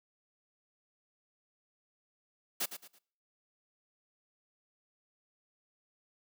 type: noise with echo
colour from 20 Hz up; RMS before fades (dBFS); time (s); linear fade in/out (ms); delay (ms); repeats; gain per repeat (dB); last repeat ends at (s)
white; -33; 2.6-2.66; 10; 110; 3; -10; 2.99
effects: noise-tail reverb RT60 0.6 s tail -25 dB re dry + high-pass 150 Hz 12 dB/octave

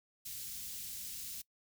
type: band-stop noise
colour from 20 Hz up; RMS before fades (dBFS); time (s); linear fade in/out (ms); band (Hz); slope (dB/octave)
white; -44; 0.25-1.42; 10; 160 to 3600; 12
effects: noise-tail reverb RT60 0.1 s tail -22 dB re dry

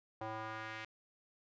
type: tone with band-pass filter sweep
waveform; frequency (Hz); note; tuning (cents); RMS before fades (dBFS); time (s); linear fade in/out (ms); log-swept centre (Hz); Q
square; 110; A2; 0; -44; 0.21-0.85; 5; 790 to 2200; 1.6
effects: resampled to 16000 Hz

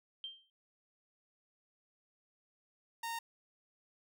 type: tone with exponential decay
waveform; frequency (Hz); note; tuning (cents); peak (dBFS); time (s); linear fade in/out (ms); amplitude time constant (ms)
sine; 3149; G7; +7; -38; 0.24-0.5; 1; 56
type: tone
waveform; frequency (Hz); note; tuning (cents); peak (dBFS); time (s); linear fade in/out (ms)
sawtooth; 922; A#5; -19; -34; 3.03-3.19; 5
effects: none

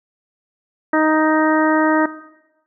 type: harmonic tone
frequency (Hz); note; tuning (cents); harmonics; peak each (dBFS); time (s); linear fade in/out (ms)
311.9; D#4; +4; 1 / 2 / 3 / 4 / 5 / 6; -16 / -19 / -21 / -22 / -23 / -24; 0.93-2.06; 5
effects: noise-tail reverb RT60 1.0 s tail -17 dB re dry

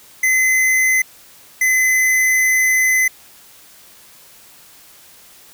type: tone pair in turn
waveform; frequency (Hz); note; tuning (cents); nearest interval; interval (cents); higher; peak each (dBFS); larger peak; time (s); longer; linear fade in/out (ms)
square; 2042 / 2032; C7 / B6; -43 / +49; unison; 8; first; -13; neither; 0.23-1.02 / 1.61-3.08; second; 5
effects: white hiss -45 dBFS RMS until 5.53 s

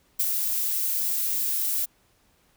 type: noise with ADSR envelope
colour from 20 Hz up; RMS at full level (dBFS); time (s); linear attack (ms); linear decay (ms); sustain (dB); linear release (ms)
violet; -22; 0.19-1.86; 11; 38; -4; 17
effects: pink hiss -64 dBFS RMS until 2.56 s

